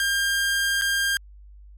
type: tone with dropouts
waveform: sawtooth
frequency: 1603 Hz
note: G6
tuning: 38 cents sharp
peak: -17 dBFS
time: 0-1.17 s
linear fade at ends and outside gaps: 1 ms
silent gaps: 0.813-0.819 s
effects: added 50 Hz sine -43 dBFS peak until 1.77 s + MP3 64 kbps